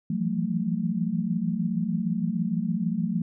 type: tone cluster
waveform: sine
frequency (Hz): 165.5 / 172 / 189.3 / 223.3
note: E3 / F3 / F#3 / A3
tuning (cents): +7 / -26 / +40 / +26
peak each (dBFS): -34 / -29 / -29 / -28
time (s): 0.1-3.22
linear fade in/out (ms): 5
effects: none